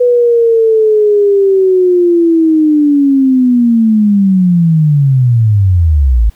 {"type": "linear sweep", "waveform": "sine", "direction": "down", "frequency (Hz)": [493.9, 50.9], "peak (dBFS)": -5, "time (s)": [0, 6.3], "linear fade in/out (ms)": 10, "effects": ["pink hiss -49 dBFS RMS until 6.35 s"]}